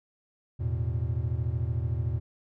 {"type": "chord", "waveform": "triangle", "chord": "E suspended fourth", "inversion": "none", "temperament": "equal", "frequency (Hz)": [82.41, 110, 123.47], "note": ["E2", "A2", "B2"], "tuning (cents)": [0, 0, 0], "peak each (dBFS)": -29, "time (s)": [0.59, 2.2], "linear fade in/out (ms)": 20, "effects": []}